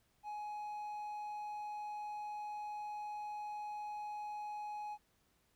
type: tone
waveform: triangle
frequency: 838 Hz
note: G#5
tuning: 15 cents sharp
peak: -39 dBFS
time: 0.23-4.98 s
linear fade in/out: 50 ms
effects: pink hiss -75 dBFS RMS until 5.55 s